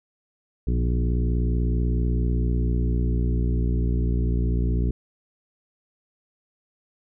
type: harmonic tone with a mistuned harmonic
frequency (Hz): 60.2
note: B1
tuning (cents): -44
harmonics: 1 / 2 / 3 / 4 / 5 / 6 / 7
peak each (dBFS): -21 / -27 / -31 / -33 / -35 / -37 / -38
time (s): 0.67-4.91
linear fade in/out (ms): 5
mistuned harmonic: 3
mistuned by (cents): -42
effects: none